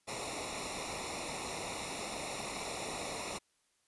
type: noise with comb filter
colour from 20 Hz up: pink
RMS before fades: -40 dBFS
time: 0.07-3.39 s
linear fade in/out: 20 ms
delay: 0.63 ms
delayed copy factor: -0.85
effects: white hiss -75 dBFS RMS until 3.87 s + resampled to 24000 Hz